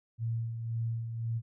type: tone with tremolo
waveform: sine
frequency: 114.8 Hz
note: A#2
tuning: 26 cents flat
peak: -29 dBFS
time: 0.18-1.42 s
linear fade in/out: 50 ms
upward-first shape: sine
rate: 1.9 Hz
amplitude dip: 50%
effects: none